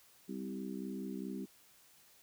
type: harmonic tone with a mistuned harmonic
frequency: 64.8 Hz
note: C2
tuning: 16 cents flat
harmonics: 3 / 4 / 5 / 6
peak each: -42 / -44 / -46 / -48 dBFS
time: 0.28-1.46 s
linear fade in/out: 20 ms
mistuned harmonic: 3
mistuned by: +19 cents
effects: white hiss -64 dBFS RMS until 2.22 s